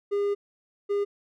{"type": "tone pair in turn", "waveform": "triangle", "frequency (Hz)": [405.5, 405.5], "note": ["G#4", "G#4"], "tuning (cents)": [-41, -41], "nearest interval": "unison", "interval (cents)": 0, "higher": "neither", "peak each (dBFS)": -21, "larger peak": "neither", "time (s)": [[0.11, 0.35], [0.89, 1.05]], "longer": "first", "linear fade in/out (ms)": 20, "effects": []}